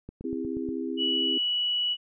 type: click train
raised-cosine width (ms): 3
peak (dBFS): -26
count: 6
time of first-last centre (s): 0.09-0.689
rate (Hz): 8.35
type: chord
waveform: sine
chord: C augmented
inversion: none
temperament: equal with one note detuned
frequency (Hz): 261.6 / 329.6 / 405.1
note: C4 / E4 / G#4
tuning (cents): 0 / 0 / -43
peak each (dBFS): -32 / -33 / -35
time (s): 0.24-1.38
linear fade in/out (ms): 5
type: tone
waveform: sine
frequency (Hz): 2941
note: F#7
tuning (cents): -11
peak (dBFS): -24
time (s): 0.97-1.97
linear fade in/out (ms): 50
effects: none